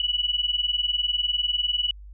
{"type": "tone pair together", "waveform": "sine", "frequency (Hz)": [2937, 2957], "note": ["F#7", "F#7"], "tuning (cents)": [-13, -2], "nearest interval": "unison", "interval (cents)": 11, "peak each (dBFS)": -25, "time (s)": [0, 1.91], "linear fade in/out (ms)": 2, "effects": ["added 50 Hz sine -40 dBFS peak until 2.13 s"]}